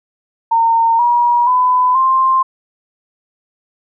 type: tone with pitch steps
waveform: sine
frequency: 915 / 958.3 / 1003.6 / 1051.1 Hz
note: A#5 / A#5 / B5 / C6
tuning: -32 / +48 / +28 / +8 cents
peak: -9 dBFS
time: 0.51-2.43 s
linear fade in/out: 10 ms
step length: 480 ms
effects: none